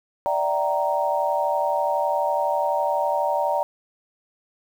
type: chord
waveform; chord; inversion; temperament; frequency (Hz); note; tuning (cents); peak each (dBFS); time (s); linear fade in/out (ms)
sine; E half-diminished seventh; third; equal with one note detuned; 587.3 / 659.3 / 768.7 / 932.3; D5 / E5 / G5 / Bb5; 0 / 0 / -34 / 0; -24 / -29 / -26 / -24; 0.26-3.63; 0
effects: 8-bit